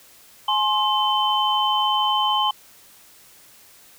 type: tone cluster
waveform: sine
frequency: 845 / 1058 / 3069 Hz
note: G#5 / C6 / G7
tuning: +30 / +19 / -37 cents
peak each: -22 dBFS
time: 0.48-2.51 s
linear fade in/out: 5 ms
effects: white hiss -50 dBFS RMS until 3.98 s